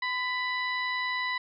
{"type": "harmonic tone with a mistuned harmonic", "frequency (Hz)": 991, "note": "B5", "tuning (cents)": 6, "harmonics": [1, 2, 3, 4, 5], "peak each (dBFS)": [-33, -30, -44, -37, -49], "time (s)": [0.02, 1.38], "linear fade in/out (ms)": 5, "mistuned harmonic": 1, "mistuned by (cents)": 35, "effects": []}